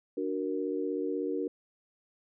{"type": "chord", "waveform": "sine", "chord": "D augmented", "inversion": "none", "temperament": "equal", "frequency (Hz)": [293.7, 370, 466.2], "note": ["D4", "F#4", "A#4"], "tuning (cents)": [0, 0, 0], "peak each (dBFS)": -34, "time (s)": [0.17, 1.48], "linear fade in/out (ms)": 5, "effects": []}